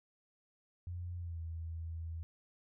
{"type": "tone with pitch glide", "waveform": "sine", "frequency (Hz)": [88, 82.11], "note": ["F2", "E2"], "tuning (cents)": [14, -6], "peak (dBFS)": -39, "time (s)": [0.87, 2.23], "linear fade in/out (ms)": 0, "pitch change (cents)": -120, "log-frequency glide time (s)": [1.17, 1.4], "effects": []}